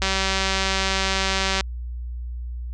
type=click train; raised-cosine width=0.2 ms; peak=-5 dBFS; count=306; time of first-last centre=0.02-1.609 s; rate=192 Hz; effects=added 60 Hz sine -28 dBFS peak until 2.73 s + resampled to 24000 Hz